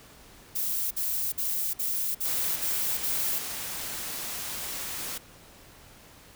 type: noise bursts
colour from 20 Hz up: violet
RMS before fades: -29 dBFS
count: 7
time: 0.55-3.388 s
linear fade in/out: 10 ms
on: 360 ms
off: 53 ms
type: noise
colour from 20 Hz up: white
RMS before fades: -35 dBFS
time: 2.25-5.18 s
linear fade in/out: 5 ms
effects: pink hiss -52 dBFS RMS until 6.35 s